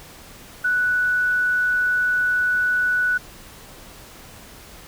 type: tone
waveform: sine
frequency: 1480 Hz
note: F#6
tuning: in tune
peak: -17 dBFS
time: 0.64-3.18 s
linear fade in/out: 10 ms
effects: pink hiss -43 dBFS RMS until 4.87 s